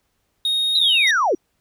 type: tone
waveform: triangle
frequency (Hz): 3729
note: A#7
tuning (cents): 0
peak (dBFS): -16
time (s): 0.45-1.11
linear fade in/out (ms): 2
type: linear sweep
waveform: sine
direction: down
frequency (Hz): 4054 to 293.7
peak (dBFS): -15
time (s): 0.75-1.35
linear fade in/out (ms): 5
type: tone with exponential decay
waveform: sine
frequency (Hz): 5760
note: F#8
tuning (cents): -47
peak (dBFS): -24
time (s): 1.07-1.38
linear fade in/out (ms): 5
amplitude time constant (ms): 67
effects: pink hiss -69 dBFS RMS until 1.6 s